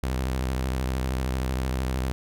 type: tone with vibrato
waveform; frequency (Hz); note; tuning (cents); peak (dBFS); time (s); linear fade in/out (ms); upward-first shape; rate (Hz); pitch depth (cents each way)
sawtooth; 64.5; C2; -24; -21; 0.03-2.12; 0; sine; 13; 84
effects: none